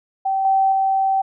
sine tone with level steps, 773 Hz, G5, 24 cents flat, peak -17 / -13 / -15 dBFS, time 0.25-1.22 s, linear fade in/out 10 ms, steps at 0.45 / 0.72 s, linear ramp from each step 2 ms, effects none

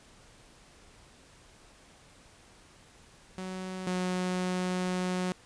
sawtooth tone pair in turn, 186.2 / 182.58 Hz, F#3 / F#3, +11 / -23 cents, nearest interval unison, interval 34 cents, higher first, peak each -32 / -25 dBFS, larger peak second, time 3.38-3.87 / 3.87-5.32 s, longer second, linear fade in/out 0 ms, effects pink hiss -57 dBFS RMS until 5.45 s + resampled to 22050 Hz

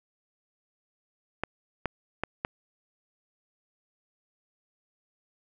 clicks, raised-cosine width 0.5 ms, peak -13 dBFS, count 4, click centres 1.436 / 1.857 / 2.236 / 2.449 s, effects none

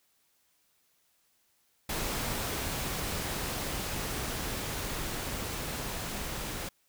pink noise with level ramp, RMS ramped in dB -33 to -37 dBFS, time 1.89-6.69 s, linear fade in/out 5 ms, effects white hiss -71 dBFS RMS until 6.88 s

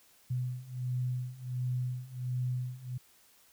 sine beating tone pair, 124.7 / 126.1 Hz, B2 / B2, +17 / +36 cents, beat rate 1.4 Hz, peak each -36 / -34 dBFS, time 0.3-2.98 s, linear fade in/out 10 ms, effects white hiss -63 dBFS RMS until 3.52 s

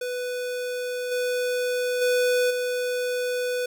square tone with level steps, 496 Hz, B4, 7 cents sharp, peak -28 / -24 / -20 / -25 dBFS, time 0.01-3.66 s, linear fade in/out 5 ms, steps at 1.11 / 2.01 / 2.5 s, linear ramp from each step 10 ms, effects none

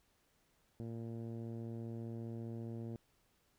10% pulse tone with low-pass filter, 115 Hz, A#2, 23 cents flat, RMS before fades -44 dBFS, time 0.8-2.96 s, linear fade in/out 0 ms, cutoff 300 Hz, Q 0.59, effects pink hiss -75 dBFS RMS until 3.58 s

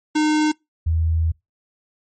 square / sine tone pair in turn, 305.9 / 81.28 Hz, D#4 / E2, -29 / -24 cents, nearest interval octave + major seventh, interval 2295 cents, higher first, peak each -16 dBFS, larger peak neither, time 0.15-0.52 / 0.86-1.32 s, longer second, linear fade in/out 10 ms, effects noise-tail reverb RT60 0.2 s tail -25 dB re dry + MP3 32 kbps

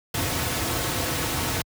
pink noise with comb filter, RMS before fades -26 dBFS, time 0.14-1.62 s, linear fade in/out 5 ms, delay 5 ms, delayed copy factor -0.5, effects high-pass 60 Hz 12 dB/octave

